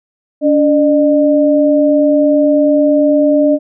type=tone pair together; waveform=sine; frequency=287.1 / 603.8 Hz; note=D4 / D5; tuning=-39 / +48 cents; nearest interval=octave + minor second; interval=1287 cents; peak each=-10 dBFS; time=0.41-3.59 s; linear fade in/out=50 ms; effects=none